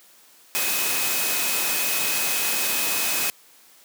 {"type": "tone in noise", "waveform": "sine", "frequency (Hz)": 2533, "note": "D#7", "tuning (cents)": 30, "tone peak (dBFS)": -30, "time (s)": [0.55, 3.3], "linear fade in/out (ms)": 0, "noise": "white", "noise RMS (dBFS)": -24, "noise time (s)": [0.55, 3.3], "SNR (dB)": -9, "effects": ["white hiss -53 dBFS RMS until 3.84 s", "high-pass 200 Hz 12 dB/octave"]}